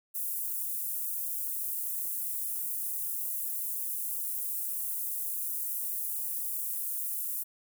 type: high-pass noise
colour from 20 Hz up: pink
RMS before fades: -34 dBFS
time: 0.14-7.44 s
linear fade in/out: 20 ms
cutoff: 11000 Hz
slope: 24 dB/octave
effects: none